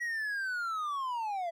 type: linear sweep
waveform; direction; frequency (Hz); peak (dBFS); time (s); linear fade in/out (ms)
triangle; down; 1928 to 656; -30; 0-1.51; 20
effects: none